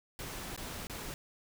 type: noise with dropouts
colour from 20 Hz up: pink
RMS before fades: -42 dBFS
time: 0.19-1.14 s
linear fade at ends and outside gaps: 1 ms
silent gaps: 0.563-0.576 / 0.87-0.897 s
effects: none